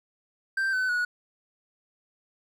triangle tone with pitch steps, 1568 / 1513.7 / 1461.3 Hz, G6 / F#6 / F#6, 0 / +39 / -22 cents, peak -22 dBFS, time 0.57-1.05 s, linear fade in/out 5 ms, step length 160 ms, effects none

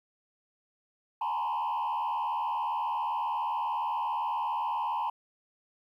sine tone with frequency modulation, 932.3 Hz, A#5, in tune, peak -26 dBFS, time 1.21-5.1 s, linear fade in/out 5 ms, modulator 77.3 Hz, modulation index 1.3, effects tanh soft clip ceiling -27 dBFS + 11-bit

